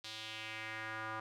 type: tone with band-pass filter sweep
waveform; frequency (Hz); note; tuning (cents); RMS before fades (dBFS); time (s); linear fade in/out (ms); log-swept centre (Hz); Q
square; 110; A2; 0; -44; 0.04-1.2; 5; 4100 to 1200; 2.4
effects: none